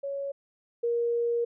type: tone pair in turn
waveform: sine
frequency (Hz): 557 / 471.2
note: C#5 / A#4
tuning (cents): +8 / +19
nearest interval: minor third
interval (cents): 289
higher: first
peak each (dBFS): -30 / -24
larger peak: second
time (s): 0.03-0.32 / 0.83-1.45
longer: second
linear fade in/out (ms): 10
effects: none